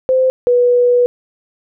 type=tone pair in turn; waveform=sine; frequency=518 / 488.9 Hz; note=C5 / B4; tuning=-17 / -18 cents; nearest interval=minor second; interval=101 cents; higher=first; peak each=-9 / -8 dBFS; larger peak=second; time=0.09-0.3 / 0.47-1.06 s; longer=second; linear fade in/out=0 ms; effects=none